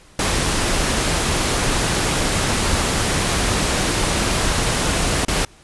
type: noise with dropouts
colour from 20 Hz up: pink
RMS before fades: -19 dBFS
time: 0.19-5.45 s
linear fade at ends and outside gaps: 2 ms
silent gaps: 5.25-5.282 s
effects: pink hiss -49 dBFS RMS until 5.63 s + resampled to 24000 Hz